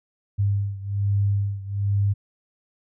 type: beating tone pair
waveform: sine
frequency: 100 / 101.2 Hz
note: G2 / G#2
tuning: +35 / -44 cents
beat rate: 1.2 Hz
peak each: -22 / -25 dBFS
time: 0.38-2.14 s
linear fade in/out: 20 ms
effects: none